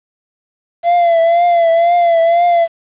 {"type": "tone with vibrato", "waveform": "triangle", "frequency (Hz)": 681, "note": "F5", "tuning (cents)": -44, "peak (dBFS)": -6, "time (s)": [0.83, 2.68], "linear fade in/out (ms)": 50, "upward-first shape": "triangle", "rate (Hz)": 2, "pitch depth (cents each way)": 60, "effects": ["resampled to 8000 Hz", "7-bit"]}